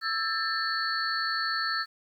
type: tone cluster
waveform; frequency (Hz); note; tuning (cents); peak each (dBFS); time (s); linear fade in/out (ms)
sine; 1324 / 1621 / 1781 / 4155 / 4436; E6 / G#6 / A6 / C8 / C#8; +7 / -42 / +21 / -13 / 0; -31 / -36 / -32 / -39 / -32; 0.01-1.86; 50
effects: 10-bit